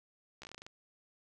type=slowing click train; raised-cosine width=0.2 ms; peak=-30 dBFS; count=10; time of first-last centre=0.42-0.665 s; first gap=14 ms; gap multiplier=1.16; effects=none